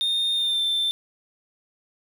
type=tone with pitch glide; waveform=sine; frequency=3656 to 3558 Hz; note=A#7 to A7; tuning=-34 to +19 cents; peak=-18 dBFS; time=0.01-0.91 s; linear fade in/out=0 ms; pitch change=-47 cents; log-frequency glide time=0.34-0.62 s; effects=tanh soft clip ceiling -20 dBFS + 8-bit